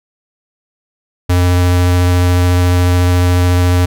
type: tone with vibrato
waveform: square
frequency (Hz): 89.2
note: F2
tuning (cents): +37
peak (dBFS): -9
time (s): 1.29-3.86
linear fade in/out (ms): 10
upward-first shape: triangle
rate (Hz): 14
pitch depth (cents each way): 10
effects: none